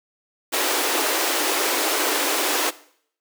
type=high-pass noise; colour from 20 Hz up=pink; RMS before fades=-22 dBFS; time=0.52-2.71 s; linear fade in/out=20 ms; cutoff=280 Hz; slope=96 dB/octave; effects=noise-tail reverb RT60 0.6 s tail -18 dB re dry